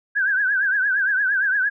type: tone with vibrato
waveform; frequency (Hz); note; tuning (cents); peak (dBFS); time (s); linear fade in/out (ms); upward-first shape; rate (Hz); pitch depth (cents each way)
sine; 1587; G6; +21; -17; 0.15-1.7; 20; triangle; 8.7; 130
effects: none